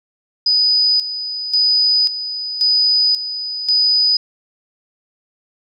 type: tone with tremolo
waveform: sine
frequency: 4978 Hz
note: D#8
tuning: in tune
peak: -11 dBFS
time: 0.46-4.17 s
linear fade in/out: 5 ms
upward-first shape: square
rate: 0.93 Hz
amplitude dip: 70%
effects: none